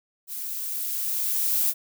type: noise with level ramp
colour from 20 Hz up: violet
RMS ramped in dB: -34 to -22 dBFS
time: 0.27-1.74 s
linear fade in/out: 50 ms
effects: none